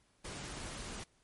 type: noise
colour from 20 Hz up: pink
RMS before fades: -44 dBFS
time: 0.24-1.04 s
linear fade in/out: 10 ms
effects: pink hiss -71 dBFS RMS until 1.23 s + MP3 48 kbps